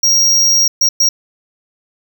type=tone bursts at uneven times; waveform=square; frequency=5630 Hz; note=F8; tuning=13 cents sharp; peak=-9 dBFS; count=3; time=0.03-0.68 / 0.81-0.89 / 1-1.09 s; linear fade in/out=5 ms; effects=none